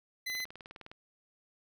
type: tone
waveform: 25% pulse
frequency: 2024 Hz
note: B6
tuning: 42 cents sharp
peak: -31 dBFS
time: 0.26-0.45 s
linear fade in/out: 10 ms
type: click train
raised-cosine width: 0.3 ms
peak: -31 dBFS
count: 13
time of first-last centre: 0.3-0.915 s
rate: 19.5 Hz
effects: none